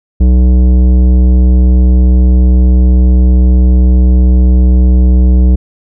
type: tone with tanh clipping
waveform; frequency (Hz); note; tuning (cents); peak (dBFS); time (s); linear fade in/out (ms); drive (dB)
sine; 62.3; B1; +16; -5; 0.2-5.56; 10; 13
effects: none